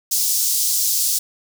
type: high-pass noise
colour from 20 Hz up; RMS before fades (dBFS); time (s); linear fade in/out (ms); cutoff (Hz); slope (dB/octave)
pink; -19; 0.11-1.19; 10; 5100; 24
effects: none